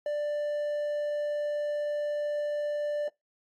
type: tone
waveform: triangle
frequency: 590 Hz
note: D5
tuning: 8 cents sharp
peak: -26 dBFS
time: 0.06-3.08 s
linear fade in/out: 2 ms
effects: noise-tail reverb RT60 0.2 s tail -24 dB re dry + AAC 48 kbps